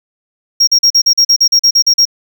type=tone bursts; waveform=triangle; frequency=5588 Hz; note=F8; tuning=in tune; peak=-4 dBFS; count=13; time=0.6-2.054 s; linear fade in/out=10 ms; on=74 ms; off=41 ms; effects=none